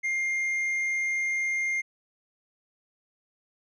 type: tone with tanh clipping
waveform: triangle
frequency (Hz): 2114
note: C7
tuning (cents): +17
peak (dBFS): -26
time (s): 0.03-1.82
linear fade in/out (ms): 20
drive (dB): 8
effects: none